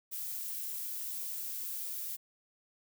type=noise; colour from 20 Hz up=violet; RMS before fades=-39 dBFS; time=0.11-2.17 s; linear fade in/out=20 ms; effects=none